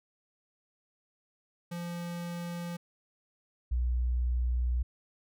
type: tone pair in turn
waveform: square / sine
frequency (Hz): 172.7 / 61.06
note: F3 / B1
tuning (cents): -19 / -19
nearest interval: octave + tritone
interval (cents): 1800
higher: first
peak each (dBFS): -36 / -26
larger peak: second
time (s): 1.71-2.77 / 3.71-4.83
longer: second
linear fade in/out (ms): 10
effects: none